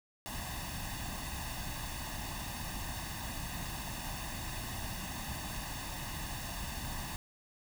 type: noise with comb filter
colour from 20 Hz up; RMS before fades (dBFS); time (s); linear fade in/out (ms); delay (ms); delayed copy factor
pink; -40; 0.26-7.16; 0; 1.1; +0.75
effects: none